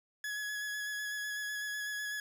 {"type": "tone with vibrato", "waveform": "40% pulse", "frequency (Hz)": 1687, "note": "G#6", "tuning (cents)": 27, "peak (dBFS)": -35, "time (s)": [0.24, 2.2], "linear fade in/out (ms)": 2, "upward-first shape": "square", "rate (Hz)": 8, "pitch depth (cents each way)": 14, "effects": []}